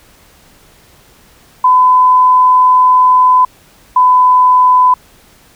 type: tone pair in turn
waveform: sine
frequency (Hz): 1009 / 1004.6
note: B5 / B5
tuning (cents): +37 / +29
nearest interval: unison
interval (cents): 8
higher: first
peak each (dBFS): -4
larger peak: neither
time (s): 1.64-3.45 / 3.96-4.94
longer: first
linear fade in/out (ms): 5
effects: pink hiss -45 dBFS RMS until 5.55 s